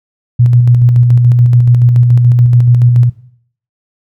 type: tone with tremolo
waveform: sine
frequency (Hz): 121.4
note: B2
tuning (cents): -29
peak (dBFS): -3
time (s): 0.39-3.1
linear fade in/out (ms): 10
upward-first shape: square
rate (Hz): 7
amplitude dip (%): 30
effects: noise-tail reverb RT60 0.6 s tail -17 dB re dry